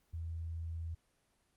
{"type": "tone", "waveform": "sine", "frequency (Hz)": 82.41, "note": "E2", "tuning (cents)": 0, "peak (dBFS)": -38, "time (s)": [0.13, 0.95], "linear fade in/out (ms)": 10, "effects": ["pink hiss -75 dBFS RMS until 1.56 s", "Opus 24 kbps"]}